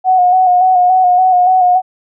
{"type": "tone with vibrato", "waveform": "sine", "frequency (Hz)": 733, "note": "F#5", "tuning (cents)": -16, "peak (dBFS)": -6, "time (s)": [0.04, 1.82], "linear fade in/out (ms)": 50, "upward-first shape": "square", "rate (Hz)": 3.5, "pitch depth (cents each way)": 30, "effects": []}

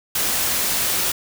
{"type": "noise", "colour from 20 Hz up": "white", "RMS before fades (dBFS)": -21, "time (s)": [0.15, 1.12], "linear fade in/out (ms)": 5, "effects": []}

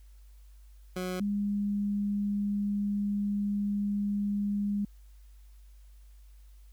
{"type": "tone pair in turn", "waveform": ["20% pulse", "sine"], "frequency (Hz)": [182.9, 203.5], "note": ["F#3", "G#3"], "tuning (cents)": [-20, -35], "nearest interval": "major second", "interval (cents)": 185, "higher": "second", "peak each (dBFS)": -27, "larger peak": "neither", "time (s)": [[0.96, 1.2], [1.2, 4.85]], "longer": "second", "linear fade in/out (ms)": 5, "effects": ["added 50 Hz sine -50 dBFS peak until 6.72 s", "white hiss -69 dBFS RMS until 6.72 s"]}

